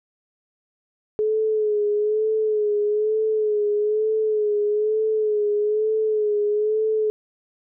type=tone with vibrato; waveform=sine; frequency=425.7 Hz; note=G#4; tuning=43 cents sharp; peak=-18 dBFS; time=1.19-7.1 s; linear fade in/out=0 ms; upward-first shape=sine; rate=1.1 Hz; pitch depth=44 cents each way; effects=none